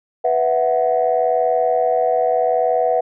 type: chord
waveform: sine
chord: B suspended fourth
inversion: none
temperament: equal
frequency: 493.9 / 659.3 / 740 Hz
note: B4 / E5 / F#5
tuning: 0 / 0 / 0 cents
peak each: -18 dBFS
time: 0.24-3.01 s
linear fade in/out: 10 ms
effects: tanh soft clip ceiling -6 dBFS